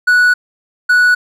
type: tone bursts at uneven times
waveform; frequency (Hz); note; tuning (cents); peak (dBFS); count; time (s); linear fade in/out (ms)
triangle; 1473; F#6; -8; -5; 2; 0.07-0.34 / 0.89-1.15; 10
effects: none